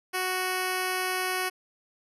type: tone with notch filter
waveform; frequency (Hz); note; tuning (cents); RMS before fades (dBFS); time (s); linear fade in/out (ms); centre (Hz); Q
5% pulse; 370; F#4; 0; -29; 0.13-1.5; 20; 3700; 1.7
effects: resampled to 32000 Hz